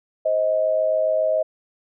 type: tone pair together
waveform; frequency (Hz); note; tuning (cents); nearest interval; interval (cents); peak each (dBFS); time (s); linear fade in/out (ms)
sine; 523.3 / 630.5; C5 / D#5; 0 / +23; minor third; 323; -24 / -18; 0.25-1.43; 10
effects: none